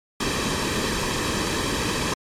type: noise with comb filter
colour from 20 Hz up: pink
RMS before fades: -24 dBFS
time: 0.2-2.14 s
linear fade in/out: 5 ms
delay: 1.4 ms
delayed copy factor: -0.6
effects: low-pass 8000 Hz 12 dB/octave + MP3 96 kbps